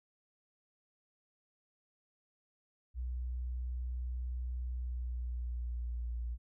sine tone with pitch glide, 61.74 to 58.99 Hz, B1 to A#1, 0 to +21 cents, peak -35 dBFS, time 2.94-6.38 s, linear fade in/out 50 ms, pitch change -79 cents, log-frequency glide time 4.71-6.15 s, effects none

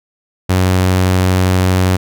sawtooth tone, 92.5 Hz, F#2, in tune, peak -6 dBFS, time 0.49-1.97 s, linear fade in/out 10 ms, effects none

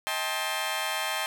15% pulse chord, A half-diminished seventh, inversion second, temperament just, 633.6 / 792 / 880 / 1056 Hz, Eb5 / G5 / A5 / C6, +31 / +18 / 0 / +16 cents, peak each -28 dBFS, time 0.07-1.26 s, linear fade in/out 0 ms, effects none

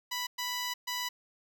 10% pulse tone bursts at uneven times, 987.8 Hz, B5, in tune, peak -24 dBFS, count 3, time 0.11-0.27 / 0.38-0.74 / 0.87-1.09 s, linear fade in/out 10 ms, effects none

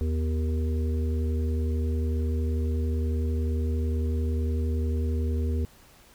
harmonic tone with a mistuned harmonic, 77.78 Hz, D#2, in tune, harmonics 1 / 3 / 5 / 6, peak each -24 / -34 / -38 / -40 dBFS, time 0.01-5.65 s, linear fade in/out 0 ms, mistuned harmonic 3, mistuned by +80 cents, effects pink hiss -55 dBFS RMS until 6.14 s

